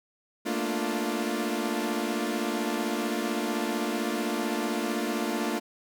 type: chord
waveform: sawtooth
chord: Bb major seventh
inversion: third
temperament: equal with one note detuned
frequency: 220 / 235.7 / 293.7 / 349.2 Hz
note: A3 / Bb3 / D4 / F4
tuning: 0 / +19 / 0 / 0 cents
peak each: -29 dBFS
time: 0.45-5.6 s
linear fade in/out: 20 ms
effects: none